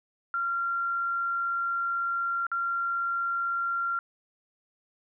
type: tone with dropouts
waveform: sine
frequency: 1379 Hz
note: F6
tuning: 22 cents flat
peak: -26 dBFS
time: 0.34-3.99 s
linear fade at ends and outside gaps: 1 ms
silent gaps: 2.467-2.516 s
effects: none